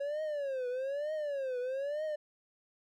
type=tone with vibrato; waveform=triangle; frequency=554.4 Hz; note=C#5; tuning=in tune; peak=-31 dBFS; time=0-2.16 s; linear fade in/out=10 ms; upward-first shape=triangle; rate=1.1 Hz; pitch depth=220 cents each way; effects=none